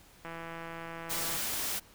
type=click train; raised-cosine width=0.5 ms; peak=-27 dBFS; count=186; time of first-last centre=0.25-1.364 s; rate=166 Hz
type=noise; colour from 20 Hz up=white; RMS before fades=-34 dBFS; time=1.09-1.8 s; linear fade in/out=20 ms
effects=pink hiss -58 dBFS RMS until 1.94 s